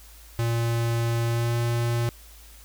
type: tone with pitch glide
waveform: square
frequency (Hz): 116.54 to 118.03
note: A#2 to A#2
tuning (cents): 0 to +22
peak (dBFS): -23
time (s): 0.39-2.09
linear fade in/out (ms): 0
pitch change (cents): +22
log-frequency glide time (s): 1.26-1.55
effects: added 54 Hz sine -47 dBFS peak until 2.64 s + white hiss -51 dBFS RMS until 2.64 s